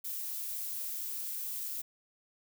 violet noise, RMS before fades -38 dBFS, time 0.04-1.82 s, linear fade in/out 10 ms, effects none

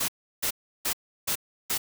white noise bursts, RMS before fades -27 dBFS, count 5, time 0-1.78 s, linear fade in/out 10 ms, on 84 ms, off 340 ms, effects none

